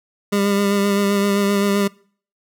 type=tone with vibrato; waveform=25% pulse; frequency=200.9 Hz; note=G3; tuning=43 cents sharp; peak=-12 dBFS; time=0.32-1.88 s; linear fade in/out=10 ms; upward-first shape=sine; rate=7.7 Hz; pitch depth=23 cents each way; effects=noise-tail reverb RT60 0.5 s tail -24 dB re dry